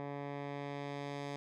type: tone with low-pass filter sweep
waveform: 10% pulse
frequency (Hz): 142.3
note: C#3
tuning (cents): +46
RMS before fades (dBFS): -42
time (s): 0-1.36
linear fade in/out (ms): 0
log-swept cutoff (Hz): 1600 to 5900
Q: 0.78
effects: none